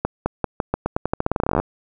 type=accelerating click train; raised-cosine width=1 ms; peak=-5 dBFS; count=24; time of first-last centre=0.05-1.6 s; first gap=210 ms; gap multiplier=0.87; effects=none